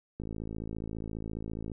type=click train; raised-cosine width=3 ms; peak=-25 dBFS; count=84; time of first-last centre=0.2-1.717 s; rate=54.7 Hz; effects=none